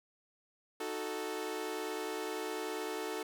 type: chord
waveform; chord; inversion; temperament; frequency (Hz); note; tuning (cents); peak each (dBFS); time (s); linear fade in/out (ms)
sawtooth; D# diminished; none; equal; 311.1 / 370 / 440; D#4 / F#4 / A4; 0 / 0 / 0; -39 / -38 / -35; 0.8-3.23; 5
effects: none